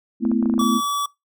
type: chord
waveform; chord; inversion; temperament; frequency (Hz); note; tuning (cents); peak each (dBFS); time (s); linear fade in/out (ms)
sine; A suspended second; none; equal with one note detuned; 220 / 250.1 / 329.6; A3 / B3 / E4; 0 / +22 / 0; -20 / -20 / -25; 0.2-0.81; 50
type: clicks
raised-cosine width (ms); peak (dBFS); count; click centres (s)
1; -20; 8; 0.252 / 0.316 / 0.427 / 0.458 / 0.498 / 0.539 / 0.58 / 0.614
type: tone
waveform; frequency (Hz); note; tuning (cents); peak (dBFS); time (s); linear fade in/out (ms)
square; 1146; D6; -43; -21; 0.59-1.06; 5
effects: noise-tail reverb RT60 0.2 s tail -23 dB re dry